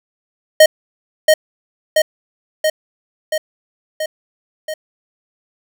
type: tone with echo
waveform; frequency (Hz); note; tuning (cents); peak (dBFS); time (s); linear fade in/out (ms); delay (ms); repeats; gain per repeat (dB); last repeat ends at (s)
square; 622.3; D#5; 0; -4; 0.6-0.66; 5; 680; 6; -3; 4.74
effects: none